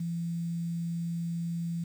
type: tone with quantisation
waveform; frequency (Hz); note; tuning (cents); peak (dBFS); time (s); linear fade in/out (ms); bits
sine; 168.9; E3; +42; -30; 0-1.84; 5; 9
effects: none